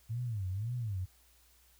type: tone with vibrato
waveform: sine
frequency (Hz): 106.8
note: G#2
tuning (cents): +49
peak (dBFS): -33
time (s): 0.09-1.06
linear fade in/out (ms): 20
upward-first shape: sine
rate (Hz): 1.9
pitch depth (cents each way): 260
effects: added 60 Hz sine -66 dBFS peak until 1.79 s + white hiss -66 dBFS RMS until 1.79 s